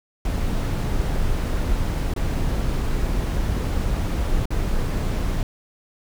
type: noise with dropouts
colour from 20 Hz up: brown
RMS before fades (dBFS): -22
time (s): 0.25-5.43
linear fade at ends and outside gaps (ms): 2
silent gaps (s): 2.138-2.162 / 4.456-4.505
effects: none